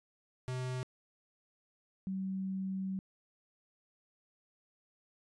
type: tone pair in turn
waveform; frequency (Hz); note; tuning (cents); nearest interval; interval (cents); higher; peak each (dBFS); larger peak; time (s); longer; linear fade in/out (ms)
square / sine; 127.6 / 190.77; C3 / G3; -43 / -47; perfect fifth; 696; second; -36 / -34; second; 0.48-0.83 / 2.07-2.99; second; 0
effects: resampled to 22050 Hz